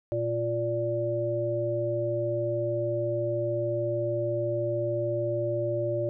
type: harmonic tone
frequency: 116.8 Hz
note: A#2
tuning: 4 cents sharp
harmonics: 1 / 3 / 5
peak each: -32 / -31 / -28 dBFS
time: 0.12-6.09 s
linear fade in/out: 0 ms
effects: none